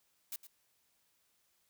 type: noise with echo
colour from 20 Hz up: blue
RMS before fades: -41 dBFS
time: 0.32-0.36 s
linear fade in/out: 2 ms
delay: 110 ms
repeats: 1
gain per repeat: -13 dB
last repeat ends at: 0.47 s
effects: white hiss -75 dBFS RMS until 1.69 s